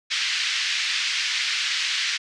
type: band-pass noise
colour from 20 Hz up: pink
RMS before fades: -25 dBFS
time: 0.1-2.18 s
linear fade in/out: 20 ms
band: 1900 to 5400 Hz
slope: 24 dB/octave
effects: resampled to 22050 Hz